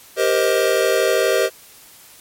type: chord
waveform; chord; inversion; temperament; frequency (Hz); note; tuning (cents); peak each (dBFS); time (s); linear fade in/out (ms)
square; C minor seventh; second; just; 392.4 / 470.9 / 523.3 / 627.9; G4 / Bb4 / C5 / Eb5; +2 / +18 / 0 / +16; -21; 0.16-1.5; 50
effects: white hiss -45 dBFS RMS until 2.2 s + MP3 64 kbps